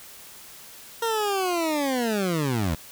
20% pulse linear sweep, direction down, 466.2 to 74 Hz, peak -18 dBFS, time 1.02-2.75 s, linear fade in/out 5 ms, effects white hiss -45 dBFS RMS until 2.91 s

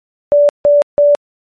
sine tone bursts, 581 Hz, D5, 19 cents flat, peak -5 dBFS, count 3, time 0.32-1.15 s, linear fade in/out 0 ms, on 170 ms, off 160 ms, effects MP3 48 kbps

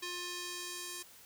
square tone with band-pass filter sweep, 354.3 Hz, F4, 25 cents sharp, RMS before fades -42 dBFS, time 0.02-1.03 s, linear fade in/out 10 ms, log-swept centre 4100 to 8600 Hz, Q 0.83, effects white hiss -57 dBFS RMS until 1.25 s

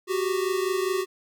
square tone pair together, 370 / 394.9 Hz, F#4 / G4, 0 / +13 cents, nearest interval minor second, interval 113 cents, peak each -26 / -29 dBFS, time 0.07-1.06 s, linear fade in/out 50 ms, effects none

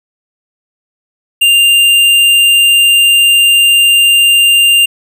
triangle tone with tanh clipping, 2794 Hz, F7, in tune, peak -6 dBFS, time 1.41-4.86 s, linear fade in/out 10 ms, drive 18 dB, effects none

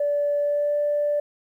sine tone with pitch glide, 580 to 586.7 Hz, D5 to D5, -22 to -2 cents, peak -19 dBFS, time 0-1.2 s, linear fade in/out 5 ms, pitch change +20 cents, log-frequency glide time 0.38-0.77 s, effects tanh soft clip ceiling -15 dBFS + 10-bit

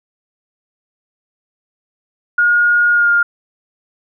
sine tone with pitch glide, 1432 to 1410.7 Hz, F6 to F6, +43 to +17 cents, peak -9 dBFS, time 2.38-3.23 s, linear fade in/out 5 ms, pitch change -26 cents, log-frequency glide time 2.92-3.1 s, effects none

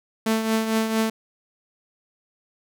sawtooth tone with tremolo, 221.8 Hz, A3, 14 cents sharp, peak -14 dBFS, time 0.26-1.1 s, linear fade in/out 5 ms, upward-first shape triangle, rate 4.4 Hz, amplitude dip 60%, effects none

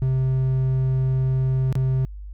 triangle tone with dropouts, 130.81 Hz, C3, in tune, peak -16 dBFS, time 0.02-2.05 s, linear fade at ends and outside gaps 0 ms, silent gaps 1.726-1.754 s, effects added 50 Hz sine -33 dBFS peak until 2.33 s

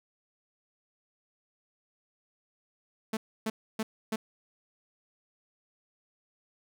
sawtooth tone bursts, 220 Hz, A3, in tune, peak -25 dBFS, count 4, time 3.13-4.16 s, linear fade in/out 5 ms, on 40 ms, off 290 ms, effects none

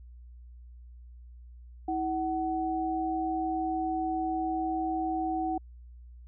sine tone pair together, 323.5 / 750.1 Hz, E4 / F#5, -32 / +23 cents, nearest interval octave + minor third, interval 1455 cents, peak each -31 / -30 dBFS, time 1.88-5.58 s, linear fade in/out 5 ms, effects added 60 Hz sine -46 dBFS peak until 6.27 s

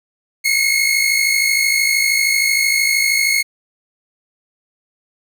sawtooth tone pair together, 2147 / 2200 Hz, C7 / C#7, +44 / -14 cents, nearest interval unison, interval 42 cents, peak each -13 dBFS, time 0.44-3.43 s, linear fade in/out 20 ms, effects none

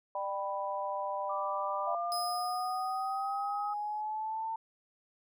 sine chord, G major, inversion second, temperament equal with one note detuned, 597.6 / 784 / 987.8 Hz, D5 / G5 / B5, +30 / 0 / 0 cents, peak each -37 / -38 / -36 dBFS, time 0.15-1.95 s, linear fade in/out 2 ms
sine tone with pitch glide, 1174.7 to 1266.3 Hz, D6 to D#6, 0 to +30 cents, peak -36 dBFS, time 1.29-3.74 s, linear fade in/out 10 ms, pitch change +130 cents, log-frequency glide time 1.54-3.33 s
sine exponential sweep, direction up, 682 to 901 Hz, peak -33 dBFS, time 1.87-4.56 s, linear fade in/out 5 ms
sawtooth tone with exponential decay, 5050 Hz, D#8, 25 cents sharp, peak -32 dBFS, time 2.12-4.01 s, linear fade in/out 0 ms, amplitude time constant 410 ms
effects none

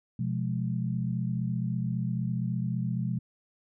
sine chord, F diminished, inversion second, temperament just, 125.72 / 174.61 / 209.5 Hz, Cb3 / F3 / Ab3, +31 / 0 / +15 cents, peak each -30 / -32 / -34 dBFS, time 0.19-3.19 s, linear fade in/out 5 ms, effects none

